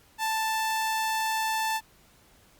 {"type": "tone", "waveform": "sawtooth", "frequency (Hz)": 882, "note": "A5", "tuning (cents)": 4, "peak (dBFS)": -22, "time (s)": [0.18, 1.81], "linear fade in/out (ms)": 50, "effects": ["pink hiss -59 dBFS RMS until 2.59 s", "Opus 48 kbps"]}